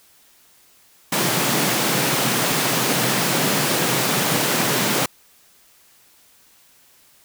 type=high-pass noise; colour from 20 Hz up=pink; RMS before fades=-20 dBFS; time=1.12-5.06 s; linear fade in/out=5 ms; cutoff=120 Hz; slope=96 dB/octave; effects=white hiss -54 dBFS RMS until 7.24 s